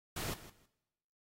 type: noise with echo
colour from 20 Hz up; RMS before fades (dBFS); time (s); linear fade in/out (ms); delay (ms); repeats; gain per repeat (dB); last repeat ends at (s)
pink; -40; 0.16-0.34; 5; 160; 2; -15; 0.66
effects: noise-tail reverb RT60 1.0 s tail -22 dB re dry + AAC 48 kbps